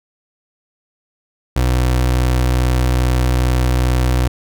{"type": "tone", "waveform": "30% pulse", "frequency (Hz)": 62.4, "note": "B1", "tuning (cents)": 19, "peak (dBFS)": -10, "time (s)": [1.56, 4.28], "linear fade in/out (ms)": 5, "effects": []}